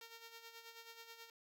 5% pulse tone with tremolo, 459.5 Hz, A#4, 25 cents flat, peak -40 dBFS, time 0.01-1.3 s, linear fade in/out 2 ms, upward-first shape sine, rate 9.3 Hz, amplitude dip 60%, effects none

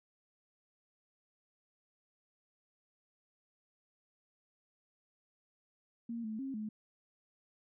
sine tone with pitch steps, 232.6 / 217.9 / 269 / 214.6 Hz, A#3 / A3 / C4 / A3, -4 / -17 / +48 / -43 cents, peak -37 dBFS, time 6.09-6.69 s, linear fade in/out 5 ms, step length 150 ms, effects none

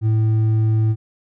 sine tone with hard clipping, 110 Hz, A2, in tune, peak -15 dBFS, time 0.01-0.96 s, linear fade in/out 50 ms, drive 4 dB, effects none

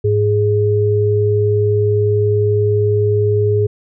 sine tone pair together, 104.72 / 416.1 Hz, G#2 / G#4, +15 / +3 cents, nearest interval 2 octaves, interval 2388 cents, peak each -14 dBFS, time 0.04-3.67 s, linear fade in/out 10 ms, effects none

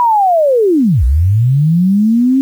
sine linear two-way sweep, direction down then up, 987.8 to 57.6 to 272.5 Hz, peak -7 dBFS, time 0-2.41 s, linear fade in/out 0 ms, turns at 1.04 s, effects 7-bit

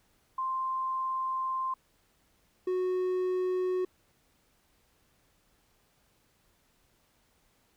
sine / triangle tone pair in turn, 1047 / 367.5 Hz, C6 / F#4, +1 / -12 cents, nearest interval octave + tritone, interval 1813 cents, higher first, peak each -29 / -25 dBFS, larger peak second, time 0.38-1.74 / 2.67-3.85 s, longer first, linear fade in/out 5 ms, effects pink hiss -69 dBFS RMS until 7.76 s

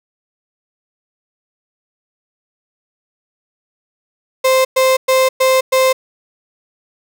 35% pulse tone bursts, 522 Hz, C5, 4 cents flat, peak -8 dBFS, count 5, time 4.44-5.93 s, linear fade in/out 10 ms, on 210 ms, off 110 ms, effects none

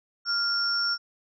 sine tone pair together, 1396.9 / 5451 Hz, F6 / F8, 0 / -43 cents, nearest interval 2 octaves, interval 2357 cents, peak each -28 / -25 dBFS, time 0.25-0.98 s, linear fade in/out 50 ms, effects none

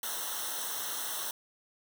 white noise with comb filter, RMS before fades -36 dBFS, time 0.03-1.31 s, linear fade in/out 2 ms, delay 0.42 ms, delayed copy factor -0.95, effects none

